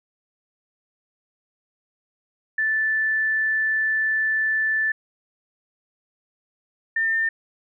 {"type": "tone pair in turn", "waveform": "sine", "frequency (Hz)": [1757, 1802.2], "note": ["A6", "A6"], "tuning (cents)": [-3, 41], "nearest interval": "unison", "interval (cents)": 44, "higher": "second", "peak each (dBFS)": -19, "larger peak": "neither", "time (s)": [[2.58, 4.92], [6.96, 7.29]], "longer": "first", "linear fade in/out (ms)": 5, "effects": []}